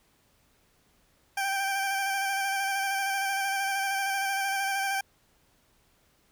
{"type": "tone with vibrato", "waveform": "20% pulse", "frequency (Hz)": 784, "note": "G5", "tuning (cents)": 0, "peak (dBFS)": -22, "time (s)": [1.37, 5.01], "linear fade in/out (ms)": 5, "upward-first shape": "square", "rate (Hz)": 13, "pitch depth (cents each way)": 20, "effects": ["pink hiss -66 dBFS RMS until 6.31 s"]}